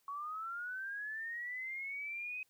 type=linear sweep; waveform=sine; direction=up; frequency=1108.7 to 2533 Hz; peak=-39 dBFS; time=0.08-2.43 s; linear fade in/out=2 ms; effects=white hiss -75 dBFS RMS until 2.49 s